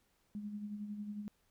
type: tone with tremolo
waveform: sine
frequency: 207.7 Hz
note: G#3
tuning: in tune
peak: -38 dBFS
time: 0.35-1.28 s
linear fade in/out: 0 ms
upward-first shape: sine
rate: 11 Hz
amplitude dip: 50%
effects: pink hiss -75 dBFS RMS until 1.5 s